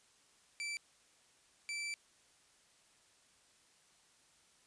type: tone bursts at uneven times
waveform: sawtooth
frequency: 2329 Hz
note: D7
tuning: 15 cents flat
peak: -35 dBFS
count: 2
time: 0.6-0.77 / 1.69-1.94 s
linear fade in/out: 0 ms
effects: white hiss -68 dBFS RMS until 4.66 s + resampled to 22050 Hz